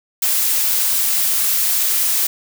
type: noise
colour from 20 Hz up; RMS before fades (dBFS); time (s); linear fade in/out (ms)
blue; -17; 0.22-2.27; 5
effects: none